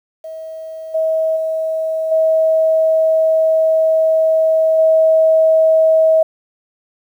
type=tone with level steps; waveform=sine; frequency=640 Hz; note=D#5; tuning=49 cents sharp; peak=-26 / -13 / -16 / -10 / -8 dBFS; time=0.24-6.23 s; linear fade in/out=5 ms; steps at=0.94 / 1.36 / 2.11 / 4.78 s; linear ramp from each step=10 ms; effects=8-bit